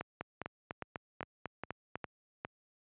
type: two click trains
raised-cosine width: 0.5 ms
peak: -23 / -23 dBFS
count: 7 / 8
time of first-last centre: 0.01-2.449 / 0.21-1.956 s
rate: 2.46 / 4.01 Hz
effects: high-pass 80 Hz 12 dB/octave + resampled to 8000 Hz